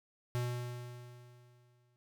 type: tone with exponential decay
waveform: square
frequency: 122.2 Hz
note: B2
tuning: 18 cents flat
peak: -32 dBFS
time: 0.35-1.96 s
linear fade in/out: 0 ms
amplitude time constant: 350 ms
effects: none